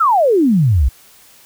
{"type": "exponential sweep", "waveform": "sine", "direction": "down", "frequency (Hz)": [1396.9, 57.3], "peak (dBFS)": -9, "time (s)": [0, 0.89], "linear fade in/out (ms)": 10, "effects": ["white hiss -46 dBFS RMS until 1.45 s"]}